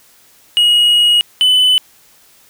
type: tone pair in turn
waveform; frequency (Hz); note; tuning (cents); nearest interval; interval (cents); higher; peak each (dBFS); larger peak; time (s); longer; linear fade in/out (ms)
triangle; 2893 / 3008; F#7 / F#7; -40 / +28; minor second; 68; second; -6; neither; 0.57-1.21 / 1.41-1.78; first; 0
effects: white hiss -48 dBFS RMS until 2.49 s